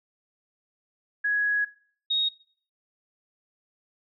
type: tone pair in turn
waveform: sine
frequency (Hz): 1670 / 3749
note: G#6 / A#7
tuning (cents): +9 / +9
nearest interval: octave + major second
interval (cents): 1400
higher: second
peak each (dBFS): -22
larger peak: neither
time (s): 1.24-1.65 / 2.1-2.29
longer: first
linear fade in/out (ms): 10
effects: noise-tail reverb RT60 0.5 s tail -19 dB re dry